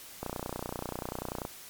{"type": "click train", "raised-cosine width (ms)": 1, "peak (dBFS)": -20, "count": 38, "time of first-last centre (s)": [0.23, 1.451], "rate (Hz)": 30.3, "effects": ["white hiss -48 dBFS RMS until 1.69 s", "MP3 96 kbps"]}